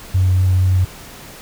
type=tone with vibrato; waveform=sine; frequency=92.6 Hz; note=F#2; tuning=2 cents sharp; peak=-10 dBFS; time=0.14-0.85 s; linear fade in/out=10 ms; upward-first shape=sine; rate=4.1 Hz; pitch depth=11 cents each way; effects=tanh soft clip ceiling -6 dBFS + pink hiss -37 dBFS RMS until 1.41 s